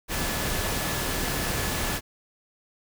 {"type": "tone in noise", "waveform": "sine", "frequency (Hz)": 1721, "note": "A6", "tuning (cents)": -39, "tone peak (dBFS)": -39, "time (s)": [0.08, 2.01], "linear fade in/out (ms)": 50, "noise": "pink", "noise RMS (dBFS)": -28, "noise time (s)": [0.08, 2.01], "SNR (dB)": -14, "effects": []}